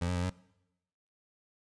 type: tone with pitch steps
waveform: 25% pulse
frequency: 87 / 90 / 88.4 / 91.5 Hz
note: F2 / F#2 / F2 / F#2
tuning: -6 / -47 / +22 / -19 cents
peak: -26 dBFS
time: 0.01-0.302 s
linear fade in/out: 10 ms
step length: 73 ms
effects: noise-tail reverb RT60 0.9 s tail -22 dB re dry + resampled to 22050 Hz